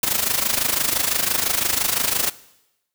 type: noise with amplitude modulation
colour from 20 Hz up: white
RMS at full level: -18 dBFS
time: 0.03-2.3 s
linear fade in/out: 2 ms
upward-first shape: sine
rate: 25.9 Hz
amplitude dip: 75%
effects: noise-tail reverb RT60 0.9 s tail -19 dB re dry